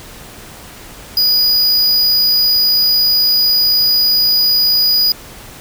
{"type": "tone", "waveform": "square", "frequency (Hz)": 4921, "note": "D#8", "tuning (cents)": -20, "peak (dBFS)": -10, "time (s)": [1.17, 5.12], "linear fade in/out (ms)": 2, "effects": ["pink hiss -35 dBFS RMS until 5.6 s"]}